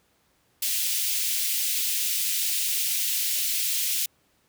white high-pass noise, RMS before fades -26 dBFS, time 0.62-4.06 s, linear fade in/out 5 ms, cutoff 2400 Hz, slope 24 dB/octave, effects pink hiss -66 dBFS RMS until 4.48 s + high-pass 60 Hz 12 dB/octave

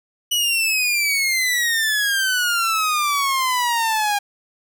sawtooth exponential sweep, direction down, 2960 to 808 Hz, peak -14 dBFS, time 0.31-4.19 s, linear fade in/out 10 ms, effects none

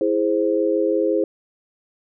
sine chord, E augmented, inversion none, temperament equal, 329.6 / 415.3 / 523.3 Hz, E4 / G#4 / B#4, 0 / 0 / 0 cents, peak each -21 dBFS, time 0.01-1.24 s, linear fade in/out 2 ms, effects none

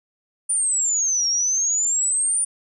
sine exponential two-way sweep, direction down then up, 9397 to 5530 to 9397 Hz, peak -18 dBFS, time 0.49-2.45 s, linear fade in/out 10 ms, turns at 1.28 s, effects none

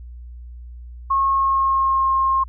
sine tone with pitch glide, 1087 to 1068.3 Hz, C#6 to C6, -34 to +36 cents, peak -15 dBFS, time 1.1-2.44 s, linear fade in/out 10 ms, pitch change -30 cents, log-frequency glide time 1.3-2.1 s, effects added 60 Hz sine -34 dBFS peak until 2.48 s

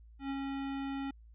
square tone with ADSR envelope, 273.9 Hz, C#4, 21 cents flat, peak -34 dBFS, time 0.19-1.11 s, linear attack 110 ms, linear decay 40 ms, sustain -2 dB, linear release 7 ms, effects added 56 Hz sine -53 dBFS peak until 1.34 s + resampled to 8000 Hz

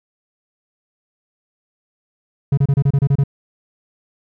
triangle tone bursts, 139.3 Hz, C#3, 9 cents sharp, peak -9 dBFS, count 9, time 2.52-3.238 s, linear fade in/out 5 ms, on 54 ms, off 29 ms, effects none

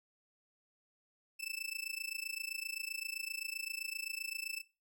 sawtooth tone with amplitude modulation, 2637 Hz, E7, in tune, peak -32 dBFS, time 1.39-4.62 s, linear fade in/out 20 ms, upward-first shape sine, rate 27.7 Hz, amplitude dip 100%, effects noise-tail reverb RT60 0.3 s tail -19 dB re dry

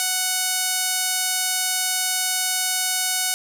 sawtooth tone with band-pass filter, 740 Hz, F#5, in tune, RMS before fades -23 dBFS, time 0-3.34 s, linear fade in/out 0 ms, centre 9200 Hz, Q 0.83, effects none

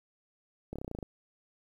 slowing click train, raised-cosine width 2 ms, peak -25 dBFS, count 10, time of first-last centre 0.73-1.028 s, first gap 27 ms, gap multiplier 1.05, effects 10-bit

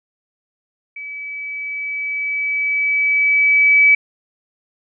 sine tone with level ramp, 2291 Hz, D7, 44 cents flat, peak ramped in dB -28 to -7 dBFS, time 0.96-3.95 s, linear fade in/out 5 ms, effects none

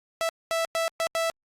sawtooth tone bursts at uneven times, 659.3 Hz, E5, in tune, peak -20 dBFS, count 5, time 0.21-0.29 / 0.51-0.65 / 0.75-0.88 / 1-1.07 / 1.15-1.3 s, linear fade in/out 0 ms, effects low-pass 12000 Hz 12 dB/octave + Opus 48 kbps

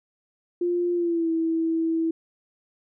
sine tone with pitch glide, 350.2 to 326.7 Hz, F4 to E4, +5 to -15 cents, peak -21 dBFS, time 0.61-2.11 s, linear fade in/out 5 ms, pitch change -120 cents, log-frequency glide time 0.94-1.3 s, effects none

